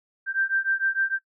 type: beating tone pair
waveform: sine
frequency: 1568 / 1574.6 Hz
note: G6 / G6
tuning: 0 / +7 cents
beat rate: 6.6 Hz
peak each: -25 dBFS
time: 0.26-1.19 s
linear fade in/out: 50 ms
effects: noise-tail reverb RT60 0.1 s tail -17 dB re dry